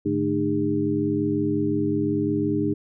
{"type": "tone cluster", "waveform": "sine", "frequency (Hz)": [105.7, 149.4, 217.8, 303.4, 404.3], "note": ["G#2", "D3", "A3", "D#4", "G#4"], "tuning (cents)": [31, 30, -17, -44, -46], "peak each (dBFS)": [-31, -31, -29, -23, -27], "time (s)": [0.05, 2.74], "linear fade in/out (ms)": 10, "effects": []}